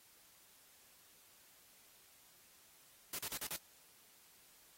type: noise bursts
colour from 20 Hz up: white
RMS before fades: -42 dBFS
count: 5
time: 3.13-3.563 s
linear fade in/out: 2 ms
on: 57 ms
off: 37 ms
effects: white hiss -65 dBFS RMS until 4.77 s + AAC 48 kbps